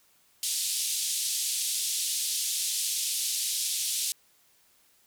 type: band-pass noise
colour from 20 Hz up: white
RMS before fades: -30 dBFS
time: 0.43-4.12 s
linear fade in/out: 0 ms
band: 3200 to 11000 Hz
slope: 24 dB/octave
effects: white hiss -64 dBFS RMS until 5.06 s